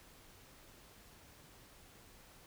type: silence
effects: pink hiss -60 dBFS RMS until 2.46 s